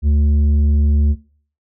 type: tone with tanh clipping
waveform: triangle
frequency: 73.42 Hz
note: D2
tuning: in tune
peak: -12 dBFS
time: 0.02-1.16 s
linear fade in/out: 50 ms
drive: 11 dB
effects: noise-tail reverb RT60 0.5 s tail -22 dB re dry